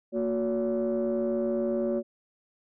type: tone cluster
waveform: sine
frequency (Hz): 231.6 / 365.2 / 569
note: A#3 / F#4 / C#5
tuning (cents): -11 / -23 / +45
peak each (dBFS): -28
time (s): 0.12-2.03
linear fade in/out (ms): 50
effects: tanh soft clip ceiling -20 dBFS